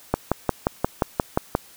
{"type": "click train", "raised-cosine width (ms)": 1, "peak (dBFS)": -4, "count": 9, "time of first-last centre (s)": [0.14, 1.551], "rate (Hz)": 5.67, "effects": ["white hiss -49 dBFS RMS until 1.76 s"]}